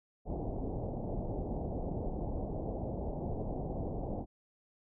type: low-pass noise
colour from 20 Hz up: pink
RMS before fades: -37 dBFS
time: 0.25-4.26 s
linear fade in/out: 50 ms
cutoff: 780 Hz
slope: 48 dB/octave
effects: none